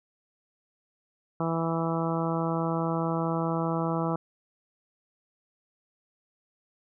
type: harmonic tone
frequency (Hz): 164.81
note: E3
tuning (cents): 0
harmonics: 1 / 2 / 3 / 4 / 5 / 6 / 7 / 8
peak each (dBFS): -29 / -32 / -34 / -35 / -36 / -37 / -37 / -38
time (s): 1.4-4.16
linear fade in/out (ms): 2
effects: none